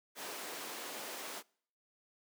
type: high-pass noise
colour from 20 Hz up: pink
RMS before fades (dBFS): -44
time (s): 0.15-1.43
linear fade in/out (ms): 50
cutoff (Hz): 340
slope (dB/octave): 12
effects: noise-tail reverb RT60 0.6 s tail -26 dB re dry + high-pass 200 Hz 12 dB/octave

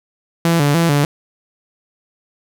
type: tone with vibrato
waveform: sawtooth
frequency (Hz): 155.56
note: D#3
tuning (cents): 0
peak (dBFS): -8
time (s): 0.45-1.05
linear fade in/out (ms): 2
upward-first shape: square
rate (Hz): 3.4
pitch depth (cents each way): 130
effects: none

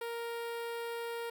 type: tone with notch filter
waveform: sawtooth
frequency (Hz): 467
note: A#4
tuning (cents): +3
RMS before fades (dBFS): -39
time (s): 0.01-1.3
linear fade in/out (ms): 5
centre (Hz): 6400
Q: 1.1
effects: none

